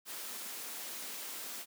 white high-pass noise, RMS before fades -43 dBFS, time 0.05-1.66 s, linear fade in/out 50 ms, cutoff 190 Hz, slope 48 dB/octave, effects none

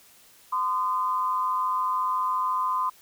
sine tone pair together, 1025.9 / 1220 Hz, C6 / D#6, -34 / -34 cents, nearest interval minor third, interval 300 cents, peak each -24 / -29 dBFS, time 0.52-2.9 s, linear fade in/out 10 ms, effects white hiss -55 dBFS RMS until 3.01 s

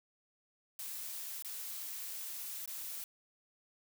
blue noise with dropouts, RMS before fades -43 dBFS, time 0.79-3.04 s, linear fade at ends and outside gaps 1 ms, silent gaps 1.424-1.447 / 2.658-2.676 s, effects none

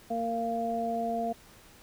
harmonic tone, 230.6 Hz, A#3, 19 cents flat, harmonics 1 / 2 / 3, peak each -34 / -36 / -30 dBFS, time 0.1-1.33 s, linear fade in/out 10 ms, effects pink hiss -55 dBFS RMS until 1.82 s

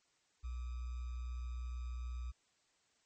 sine tone with sample-and-hold, 61.3 Hz, B1, 12 cents flat, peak -39 dBFS, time 0.43-2.32 s, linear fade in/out 20 ms, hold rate 1225 Hz, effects white hiss -75 dBFS RMS until 3.05 s + MP3 32 kbps

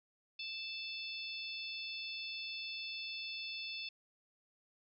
harmonic tone with a mistuned harmonic, 880 Hz, A5, in tune, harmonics 3 / 4 / 5 / 6, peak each -44 / -46 / -48 / -50 dBFS, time 0.39-3.89 s, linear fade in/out 5 ms, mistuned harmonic 6, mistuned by -22 cents, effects none

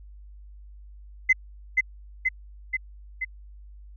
sine tone with echo, 2046 Hz, C7, 39 cents flat, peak -13 dBFS, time 1.29-1.33 s, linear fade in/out 10 ms, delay 480 ms, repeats 4, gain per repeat -3 dB, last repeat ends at 3.25 s, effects tanh soft clip ceiling -9 dBFS + added 50 Hz sine -43 dBFS peak until 3.96 s

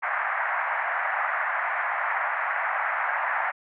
white band-pass noise, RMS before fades -27 dBFS, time 0.02-3.52 s, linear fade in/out 20 ms, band 670 to 2000 Hz, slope 48 dB/octave, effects none

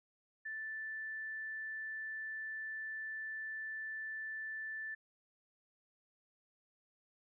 sine tone, 1760 Hz, A6, in tune, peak -40 dBFS, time 0.45-4.95 s, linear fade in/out 10 ms, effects none

